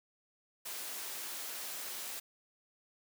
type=high-pass noise; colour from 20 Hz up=white; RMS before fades=-42 dBFS; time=0.65-2.2 s; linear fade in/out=10 ms; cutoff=300 Hz; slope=12 dB/octave; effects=none